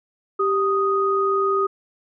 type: tone pair together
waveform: sine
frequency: 392 / 1244.5 Hz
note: G4 / D#6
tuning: 0 / 0 cents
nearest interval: octave + minor sixth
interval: 2000 cents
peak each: -20 dBFS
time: 0.39-1.67 s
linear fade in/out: 10 ms
effects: none